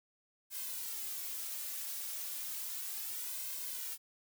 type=noise with flanger; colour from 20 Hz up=blue; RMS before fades=-41 dBFS; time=0.5-3.98 s; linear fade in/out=50 ms; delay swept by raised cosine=1.9 to 3.6 ms; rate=0.33 Hz; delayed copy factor=+0.75; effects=none